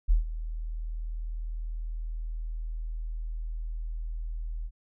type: tone with ADSR envelope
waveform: sine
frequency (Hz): 40.07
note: E1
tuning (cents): -48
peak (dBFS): -16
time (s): 0.08-4.71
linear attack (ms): 26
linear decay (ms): 130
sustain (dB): -15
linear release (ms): 56
effects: none